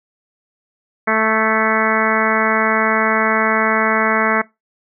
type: harmonic tone with a mistuned harmonic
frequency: 220 Hz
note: A3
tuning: in tune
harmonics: 1 / 2 / 3 / 4 / 5 / 6 / 7 / 8 / 9 / 10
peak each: -22 / -22 / -21 / -24 / -22 / -21 / -23 / -23 / -22 / -25 dBFS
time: 1.07-4.42 s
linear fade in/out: 10 ms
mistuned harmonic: 8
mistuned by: -21 cents
effects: noise-tail reverb RT60 0.2 s tail -21 dB re dry